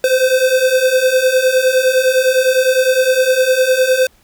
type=beating tone pair; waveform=square; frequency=509 / 518.8 Hz; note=C5 / C5; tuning=-48 / -15 cents; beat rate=9.8 Hz; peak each=-16 / -13 dBFS; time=0.04-4.07 s; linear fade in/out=2 ms; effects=pink hiss -53 dBFS RMS until 4.23 s